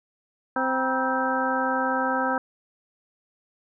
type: harmonic tone with a mistuned harmonic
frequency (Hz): 260.7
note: C4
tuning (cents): -6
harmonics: 1 / 2 / 3 / 4 / 5 / 6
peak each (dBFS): -29 / -29 / -29 / -29 / -29 / -29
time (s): 0.56-2.38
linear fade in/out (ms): 2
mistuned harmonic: 4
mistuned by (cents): -140
effects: none